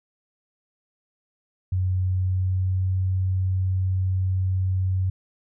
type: tone with pitch glide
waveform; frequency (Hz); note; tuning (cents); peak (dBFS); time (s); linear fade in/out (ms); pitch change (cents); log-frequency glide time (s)
sine; 92.5 to 93.57; F#2 to F#2; 0 to +20; -20; 1.72-5.1; 5; +20; 2.02-2.94
effects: none